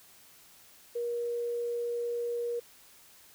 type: tone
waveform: sine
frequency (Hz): 475.3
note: A#4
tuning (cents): +34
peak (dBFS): -30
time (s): 0.95-2.6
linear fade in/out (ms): 10
effects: white hiss -57 dBFS RMS until 3.34 s